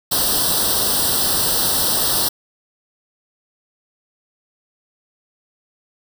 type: noise with comb filter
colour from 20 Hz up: white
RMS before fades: -18 dBFS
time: 0.11-2.29 s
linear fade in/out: 10 ms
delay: 0.22 ms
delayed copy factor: +0.9
effects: none